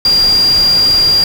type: tone in noise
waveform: sine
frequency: 4783 Hz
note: D8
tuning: 31 cents sharp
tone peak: -7 dBFS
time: 0.05-1.24 s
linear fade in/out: 2 ms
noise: pink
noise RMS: -23 dBFS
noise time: 0.05-1.24 s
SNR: +13 dB
effects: none